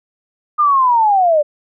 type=linear sweep; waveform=sine; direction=down; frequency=1225 to 574 Hz; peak=-9 dBFS; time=0.58-1.43 s; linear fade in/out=20 ms; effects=none